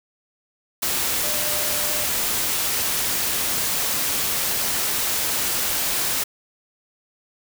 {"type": "tone in noise", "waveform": "sine", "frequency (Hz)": 599, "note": "D5", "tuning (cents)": 34, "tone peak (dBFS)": -33, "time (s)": [1.23, 2.05], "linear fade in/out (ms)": 10, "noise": "white", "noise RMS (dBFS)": -23, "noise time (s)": [0.82, 6.24], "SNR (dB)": -13, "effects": []}